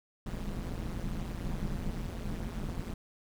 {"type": "noise with amplitude modulation", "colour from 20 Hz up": "brown", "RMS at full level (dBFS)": -32, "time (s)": [0.26, 2.94], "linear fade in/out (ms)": 5, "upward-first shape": "sine", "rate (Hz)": 174, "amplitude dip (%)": 95, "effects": []}